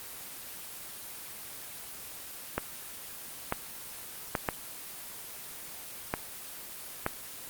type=clicks; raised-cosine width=0.5 ms; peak=-12 dBFS; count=6; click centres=2.58 / 3.524 / 4.352 / 4.488 / 6.139 / 7.064 s; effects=white hiss -43 dBFS RMS until 7.49 s + Opus 24 kbps